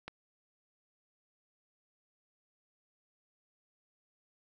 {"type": "click", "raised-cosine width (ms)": 0.3, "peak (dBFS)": -25, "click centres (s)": 0.08, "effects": []}